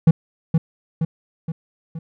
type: tone with echo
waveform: triangle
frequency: 162.1 Hz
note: E3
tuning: 29 cents flat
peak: -5 dBFS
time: 0.07-0.11 s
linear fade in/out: 5 ms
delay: 470 ms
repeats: 4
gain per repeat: -5 dB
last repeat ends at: 1.99 s
effects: none